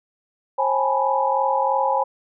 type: tone cluster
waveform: sine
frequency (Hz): 536 / 817 / 860 / 983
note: C5 / G#5 / A5 / B5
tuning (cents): +42 / -29 / -40 / -8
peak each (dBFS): -23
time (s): 0.58-2.04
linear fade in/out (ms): 10
effects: none